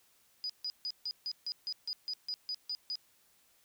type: tone bursts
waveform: sine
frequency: 4946 Hz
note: D#8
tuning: 11 cents flat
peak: -34 dBFS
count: 13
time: 0.44-2.955 s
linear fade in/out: 0 ms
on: 55 ms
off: 150 ms
effects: white hiss -68 dBFS RMS until 3.64 s